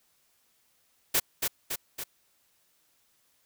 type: noise with echo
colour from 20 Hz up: white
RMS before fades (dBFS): -24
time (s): 1.14-1.2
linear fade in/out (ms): 10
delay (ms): 280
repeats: 3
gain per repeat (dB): -4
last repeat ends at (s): 2.04
effects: white hiss -69 dBFS RMS until 3.45 s